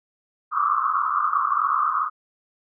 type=band-pass noise; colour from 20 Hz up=pink; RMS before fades=-22 dBFS; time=0.51-2.1 s; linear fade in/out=50 ms; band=1100 to 1300 Hz; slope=96 dB/octave; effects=none